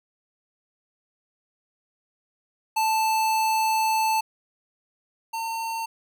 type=tone pair in turn; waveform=square; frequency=880 / 906.3 Hz; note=A5 / A#5; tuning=0 / -49 cents; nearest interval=minor second; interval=51 cents; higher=second; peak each=-21 / -28 dBFS; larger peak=first; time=2.76-4.21 / 5.33-5.86 s; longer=first; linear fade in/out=10 ms; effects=none